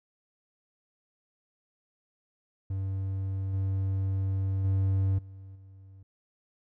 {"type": "tone with level steps", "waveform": "triangle", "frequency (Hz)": 96.3, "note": "G2", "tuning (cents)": -30, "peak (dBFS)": [-27, -24, -21, -41, -46], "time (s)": [2.7, 6.03], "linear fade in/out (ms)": 5, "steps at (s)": [3.53, 4.64, 5.18, 5.55], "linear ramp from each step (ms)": 10, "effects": []}